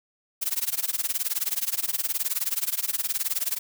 blue noise with tremolo, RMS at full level -24 dBFS, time 0.41-3.59 s, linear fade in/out 20 ms, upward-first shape sine, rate 19 Hz, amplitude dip 95%, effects none

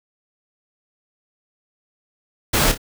pink noise with echo, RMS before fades -17 dBFS, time 2.53-2.72 s, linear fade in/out 10 ms, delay 29 ms, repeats 2, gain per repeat -9 dB, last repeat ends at 2.778 s, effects none

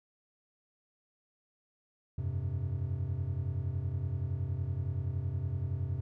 triangle chord, F suspended second, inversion none, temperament equal, 87.31 / 98 / 130.81 Hz, F2 / G2 / C3, 0 / 0 / 0 cents, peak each -34 dBFS, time 2.18-6.01 s, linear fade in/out 5 ms, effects none

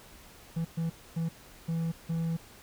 triangle tone bursts at uneven times, 164.81 Hz, E3, in tune, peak -26 dBFS, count 5, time 0.56-0.65 / 0.77-0.9 / 1.16-1.29 / 1.68-1.92 / 2.09-2.37 s, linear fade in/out 10 ms, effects pink hiss -53 dBFS RMS until 2.62 s

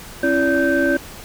sine tone cluster, 271.4 / 336.7 / 575 / 1554 Hz, C#4 / E4 / D5 / G6, -36 / +37 / -37 / -16 cents, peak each -19 dBFS, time 0.23-0.97 s, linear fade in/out 5 ms, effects tanh soft clip ceiling -8 dBFS + pink hiss -37 dBFS RMS until 1.24 s

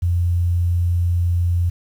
sine tone, 87.1 Hz, F2, 4 cents flat, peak -15 dBFS, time 0.02-1.7 s, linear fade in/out 10 ms, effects 8-bit

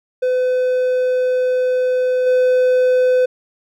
triangle tone with level steps, 506 Hz, B4, 42 cents sharp, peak -12 / -9 dBFS, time 0.22-3.26 s, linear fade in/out 10 ms, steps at 2.26 s, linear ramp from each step 10 ms, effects none

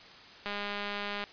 click train, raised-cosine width 0.3 ms, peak -20 dBFS, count 160, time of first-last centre 0.46-1.239 s, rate 204 Hz, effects white hiss -51 dBFS RMS until 1.32 s + resampled to 11025 Hz

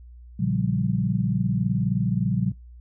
sine chord, G half-diminished seventh, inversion first, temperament just, 117.6 / 141.12 / 176.4 / 196 Hz, Bb2 / Db3 / F3 / G3, +16 / +31 / +18 / 0 cents, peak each -26 / -27 / -25 / -27 dBFS, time 0.39-2.52 s, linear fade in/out 10 ms, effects noise-tail reverb RT60 0.2 s tail -23 dB re dry + added 60 Hz sine -42 dBFS peak until 2.8 s

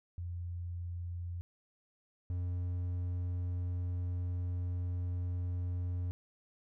sine / triangle tone pair in turn, 87.31 / 89.04 Hz, F2 / F2, 0 / +34 cents, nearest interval unison, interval 34 cents, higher second, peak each -37 / -31 dBFS, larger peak second, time 0.18-1.41 / 2.3-6.11 s, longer second, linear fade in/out 0 ms, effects none

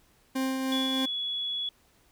40% pulse tone with tremolo, 263.6 Hz, C4, 13 cents sharp, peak -25 dBFS, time 0.35-1.06 s, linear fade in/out 10 ms, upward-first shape triangle, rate 3.2 Hz, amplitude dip 35%
sine tone with pitch glide, 3406 to 3384 Hz, G#7 to G#7, +43 to +32 cents, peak -29 dBFS, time 0.72-1.69 s, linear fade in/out 2 ms, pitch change -11 cents, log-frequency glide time 0.82-1.18 s
effects pink hiss -64 dBFS RMS until 2.11 s

